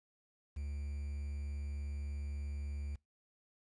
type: tone with quantisation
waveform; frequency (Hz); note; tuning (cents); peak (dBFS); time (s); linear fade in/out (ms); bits
triangle; 71.7; D2; -41; -36; 0.56-2.96; 10; 10
effects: noise-tail reverb RT60 0.2 s tail -24 dB re dry + resampled to 22050 Hz